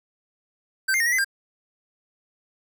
square tone with pitch steps, 1553 / 2110 / 1849 / 1921 / 2035 / 1598 Hz, G6 / C7 / A#6 / B6 / C7 / G6, -17 / +14 / -15 / -48 / -49 / +33 cents, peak -20 dBFS, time 0.88-1.246 s, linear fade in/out 10 ms, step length 61 ms, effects none

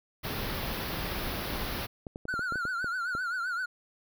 pink band-stop noise, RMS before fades -34 dBFS, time 0.23-1.87 s, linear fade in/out 20 ms, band 5300 to 11000 Hz, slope 48 dB/octave
clicks, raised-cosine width 2 ms, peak -25 dBFS, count 10, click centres 2.068 / 2.159 / 2.254 / 2.34 / 2.393 / 2.523 / 2.557 / 2.653 / 2.844 / 3.151 s
triangle tone with vibrato, 1439 Hz, F#6, 49 cents flat, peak -28 dBFS, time 2.28-3.66 s, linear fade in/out 10 ms, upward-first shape triangle, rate 7.7 Hz, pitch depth 120 cents each way
effects none

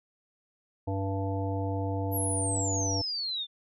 harmonic tone, 97.3 Hz, G2, 12 cents flat, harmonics 1 / 3 / 5 / 7 / 9, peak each -30 / -35 / -37 / -38 / -40 dBFS, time 0.87-3.02 s, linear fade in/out 10 ms
sine exponential sweep, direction down, 11940 to 3520 Hz, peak -30 dBFS, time 2.11-3.47 s, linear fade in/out 50 ms
effects none

